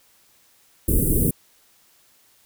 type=band-stop noise; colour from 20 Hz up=pink; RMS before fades=-19 dBFS; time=0.88-1.31 s; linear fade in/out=5 ms; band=460 to 9100 Hz; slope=48 dB/octave; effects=white hiss -58 dBFS RMS until 2.45 s